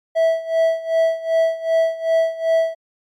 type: tone with tremolo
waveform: triangle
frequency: 654 Hz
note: E5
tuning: 14 cents flat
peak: -10 dBFS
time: 0.15-2.75 s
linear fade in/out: 20 ms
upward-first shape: sine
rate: 2.6 Hz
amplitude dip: 85%
effects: MP3 96 kbps